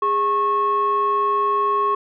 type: tone pair together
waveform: sine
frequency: 410 / 1094.6 Hz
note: G#4 / C#6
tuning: -22 / -22 cents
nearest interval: octave + perfect fourth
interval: 1700 cents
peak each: -22 / -16 dBFS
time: 0.02-1.95 s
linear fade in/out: 5 ms
effects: tanh soft clip ceiling -12 dBFS